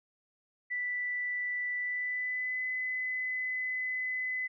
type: tone with pitch glide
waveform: sine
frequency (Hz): 1975.5 to 2016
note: B6 to B6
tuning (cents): 0 to +35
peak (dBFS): -31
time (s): 0.7-4.48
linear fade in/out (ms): 20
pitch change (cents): +35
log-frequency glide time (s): 1.78-2.62
effects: none